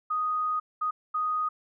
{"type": "tone bursts at uneven times", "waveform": "sine", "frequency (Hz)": 1244.5, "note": "D#6", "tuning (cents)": 0, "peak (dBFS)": -25, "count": 3, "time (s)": [[0.1, 0.6], [0.81, 0.91], [1.14, 1.49]], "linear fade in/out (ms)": 10, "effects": []}